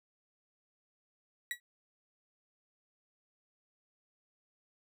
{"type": "tone with exponential decay", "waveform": "35% pulse", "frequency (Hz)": 1933, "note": "B6", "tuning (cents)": -38, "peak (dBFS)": -29, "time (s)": [1.51, 1.6], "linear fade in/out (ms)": 1, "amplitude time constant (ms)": 18, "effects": []}